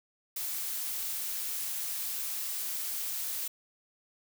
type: noise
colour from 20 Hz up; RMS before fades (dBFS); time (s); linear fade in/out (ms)
blue; -35; 0.36-3.48; 5
effects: none